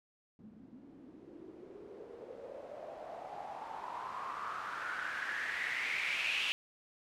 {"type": "noise with low-pass filter sweep", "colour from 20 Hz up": "blue", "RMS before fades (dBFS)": -41, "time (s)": [0.39, 6.52], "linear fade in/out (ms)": 0, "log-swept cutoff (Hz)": [220, 2800], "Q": 6, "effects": []}